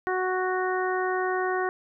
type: harmonic tone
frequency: 370 Hz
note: F#4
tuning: in tune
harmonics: 1 / 2 / 3 / 4 / 5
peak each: -27 / -30 / -32 / -33 / -34 dBFS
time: 0.07-1.69 s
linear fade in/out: 0 ms
effects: none